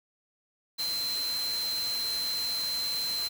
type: tone in noise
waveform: sine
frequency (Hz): 4101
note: C8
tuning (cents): -36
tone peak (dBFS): -29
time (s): 0.78-3.29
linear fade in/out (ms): 20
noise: white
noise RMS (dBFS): -38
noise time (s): 0.78-3.29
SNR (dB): +6
effects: none